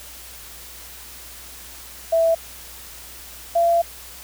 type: tone pair in turn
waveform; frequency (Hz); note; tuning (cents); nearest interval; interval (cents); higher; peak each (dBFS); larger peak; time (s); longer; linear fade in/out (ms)
sine; 659.3 / 680.6; E5 / F5; 0 / -45; minor second; 55; second; -14; neither; 2.12-2.35 / 3.55-3.82; second; 10
effects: added 60 Hz sine -47 dBFS peak until 4.23 s + white hiss -40 dBFS RMS until 4.23 s